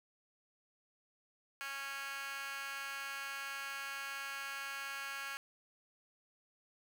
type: tone with high-pass filter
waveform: 15% pulse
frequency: 275.6 Hz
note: C#4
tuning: 10 cents flat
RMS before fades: -43 dBFS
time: 1.61-5.37 s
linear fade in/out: 0 ms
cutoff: 1700 Hz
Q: 7
effects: none